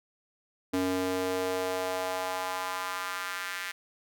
square tone with high-pass filter sweep, 92.5 Hz, F#2, in tune, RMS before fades -32 dBFS, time 0.73-3.72 s, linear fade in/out 10 ms, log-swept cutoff 290 to 1800 Hz, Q 2.1, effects none

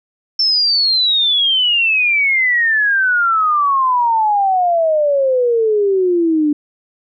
sine exponential sweep, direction down, 5380 to 291.5 Hz, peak -11 dBFS, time 0.39-6.53 s, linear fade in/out 5 ms, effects none

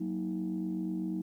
sine chord, D# minor, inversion first, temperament equal with one note detuned, 185 / 233.1 / 317.3 Hz, F#3 / A#3 / D#4, 0 / 0 / +34 cents, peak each -34 / -39 / -34 dBFS, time 0-1.22 s, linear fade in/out 10 ms, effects tanh soft clip ceiling -25 dBFS + 11-bit

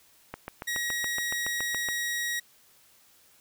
click train, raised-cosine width 0.5 ms, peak -20 dBFS, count 12, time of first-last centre 0.34-1.887 s, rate 7.11 Hz
sawtooth tone, 1900 Hz, A#6, 33 cents sharp, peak -25 dBFS, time 0.67-2.4 s, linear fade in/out 10 ms
effects white hiss -60 dBFS RMS until 3.4 s

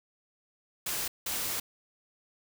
white noise bursts at uneven times, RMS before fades -33 dBFS, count 2, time 0.86-1.08 / 1.26-1.6 s, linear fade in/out 5 ms, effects none

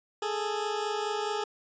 20% pulse tone pair together, 415.3 / 440 Hz, G#4 / A4, 0 / 0 cents, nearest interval minor second, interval 100 cents, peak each -26 / -29 dBFS, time 0.22-1.44 s, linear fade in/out 5 ms, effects resampled to 16000 Hz

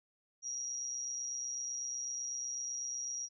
sine tone with amplitude modulation, 5710 Hz, F8, 37 cents sharp, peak -34 dBFS, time 0.42-3.29 s, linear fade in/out 50 ms, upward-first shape sine, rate 128 Hz, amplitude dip 60%, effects none

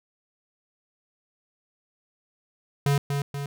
square tone with echo, 141.6 Hz, C#3, 37 cents sharp, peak -20 dBFS, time 2.86-2.98 s, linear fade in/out 2 ms, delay 240 ms, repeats 2, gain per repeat -5 dB, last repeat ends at 3.46 s, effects none

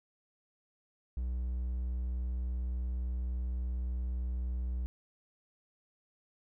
triangle tone, 61.74 Hz, B1, in tune, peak -30 dBFS, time 1.17-4.86 s, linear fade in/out 0 ms, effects none

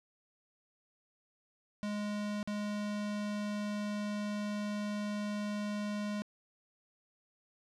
square tone with dropouts, 207.7 Hz, G#3, in tune, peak -35 dBFS, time 1.83-6.22 s, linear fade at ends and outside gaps 0 ms, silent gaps 2.429-2.475 s, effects low-pass 7000 Hz 12 dB/octave

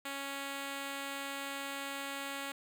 5% pulse tone, 277.2 Hz, C#4, in tune, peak -27 dBFS, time 0.05-2.52 s, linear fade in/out 5 ms, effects none

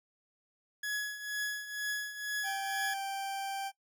40% pulse tone with tremolo, 1684 Hz, G#6, 24 cents sharp, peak -30 dBFS, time 0.83-2.94 s, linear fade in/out 5 ms, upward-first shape triangle, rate 2.1 Hz, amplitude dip 75%
40% pulse tone, 784 Hz, G5, in tune, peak -34 dBFS, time 2.43-3.72 s, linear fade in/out 50 ms
effects noise-tail reverb RT60 0.1 s tail -18 dB re dry

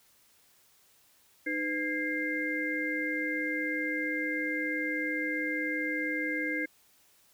sine tone cluster, 305.9 / 505 / 1628 / 2101 Hz, D#4 / B4 / G#6 / C7, -29 / +39 / -35 / +7 cents, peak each -34 / -39 / -35 / -33 dBFS, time 1.46-6.66 s, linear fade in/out 10 ms, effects white hiss -64 dBFS RMS until 7.33 s

